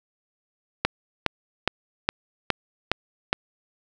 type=click train; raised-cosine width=0.3 ms; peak=-3 dBFS; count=7; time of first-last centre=0.85-3.329 s; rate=2.42 Hz; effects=none